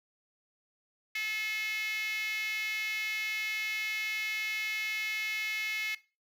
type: tone with high-pass filter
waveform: 5% pulse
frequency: 431.9 Hz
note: A4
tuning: 32 cents flat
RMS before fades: -34 dBFS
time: 1.15-5.95 s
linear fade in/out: 5 ms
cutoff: 2100 Hz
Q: 6.6
effects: noise-tail reverb RT60 0.3 s tail -18 dB re dry